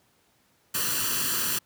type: noise with comb filter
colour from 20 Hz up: white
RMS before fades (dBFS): -27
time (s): 0.74-1.59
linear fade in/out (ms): 10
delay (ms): 0.68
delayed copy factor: +0.7
effects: pink hiss -65 dBFS RMS until 1.65 s + high-pass 100 Hz 12 dB/octave